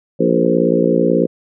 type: harmonic tone with a mistuned harmonic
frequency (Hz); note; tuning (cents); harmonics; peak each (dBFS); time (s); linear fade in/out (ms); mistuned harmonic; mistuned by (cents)
58.27; A#1; 0; 3 / 4 / 5 / 6 / 7 / 8 / 9; -19 / -19 / -19 / -19 / -19 / -19 / -19; 0.19-1.27; 20; 8; +28
effects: none

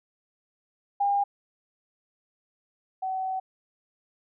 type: tone pair in turn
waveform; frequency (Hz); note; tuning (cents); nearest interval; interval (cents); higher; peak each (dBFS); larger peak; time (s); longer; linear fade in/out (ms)
sine; 805 / 756.3; G5 / F#5; +46 / +38; minor second; 108; first; -21 / -27; first; 1-1.24 / 3.02-3.4; second; 10
effects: none

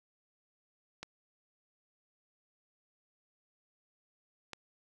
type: clicks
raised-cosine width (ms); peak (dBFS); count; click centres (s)
0.2; -24; 2; 1.03 / 4.533
effects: none

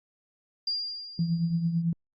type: tone with exponential decay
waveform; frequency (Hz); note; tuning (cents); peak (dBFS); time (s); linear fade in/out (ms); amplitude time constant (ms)
sine; 4796; D8; +36; -25; 0.67-1.82; 5; 250
type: tone with tremolo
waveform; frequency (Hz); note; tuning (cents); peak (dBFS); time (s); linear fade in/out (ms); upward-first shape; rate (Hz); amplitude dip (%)
sine; 167.8; E3; +31; -21; 1.19-1.93; 2; triangle; 9; 65
effects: Opus 48 kbps

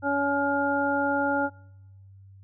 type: harmonic tone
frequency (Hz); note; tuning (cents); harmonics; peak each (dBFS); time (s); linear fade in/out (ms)
282; C#4; +30; 1 / 2 / 3 / 5; -28 / -28 / -28 / -28; 0.02-1.5; 50
effects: noise-tail reverb RT60 1.0 s tail -26 dB re dry + added 97 Hz sine -47 dBFS peak until 2.43 s

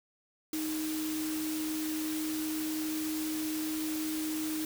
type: tone in noise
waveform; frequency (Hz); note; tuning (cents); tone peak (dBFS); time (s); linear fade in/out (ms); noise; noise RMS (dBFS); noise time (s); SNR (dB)
sine; 311.7; D#4; +3; -32; 0.53-4.65; 2; white; -40; 0.53-4.65; +5
effects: none

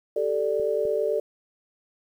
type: chord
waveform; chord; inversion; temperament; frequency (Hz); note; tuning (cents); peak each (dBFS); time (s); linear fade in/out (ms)
sine; G suspended second; none; just; 392 / 441 / 588; G4 / A4 / D5; 0 / +4 / +2; -29 / -25 / -26; 0.16-1.2; 5
type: clicks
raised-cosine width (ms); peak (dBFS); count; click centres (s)
3; -31; 2; 0.598 / 0.853
effects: 9-bit

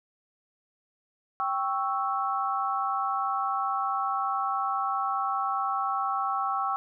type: chord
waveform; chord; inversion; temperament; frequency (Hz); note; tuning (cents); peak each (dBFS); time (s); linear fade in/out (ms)
sine; C# diminished; second; equal; 784 / 1108.7 / 1318.5; G5 / C#6 / E6; 0 / 0 / 0; -30; 1.4-6.76; 0
effects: none

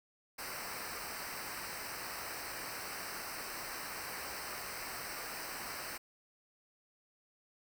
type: noise with comb filter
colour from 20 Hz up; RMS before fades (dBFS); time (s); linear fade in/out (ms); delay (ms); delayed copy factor
pink; -43; 0.38-5.98; 10; 0.29; -0.85
effects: none

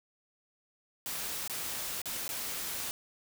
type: noise with dropouts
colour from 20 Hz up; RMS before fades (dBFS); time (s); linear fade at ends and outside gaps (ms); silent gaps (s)
white; -37; 1.06-2.91; 0; 1.477-1.497 / 2.017-2.057 / 2.279-2.291
effects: none

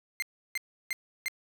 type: tone bursts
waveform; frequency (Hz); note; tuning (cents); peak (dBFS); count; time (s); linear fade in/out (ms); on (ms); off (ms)
40% pulse; 2093; C7; 0; -28; 4; 0.2-1.282; 0; 23; 330
effects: none

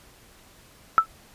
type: tone with exponential decay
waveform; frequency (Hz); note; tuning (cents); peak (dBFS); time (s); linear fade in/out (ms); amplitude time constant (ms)
sine; 1318.5; E6; 0; -8; 0.98-1.06; 0; 17
effects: pink hiss -53 dBFS RMS until 1.34 s + resampled to 32000 Hz

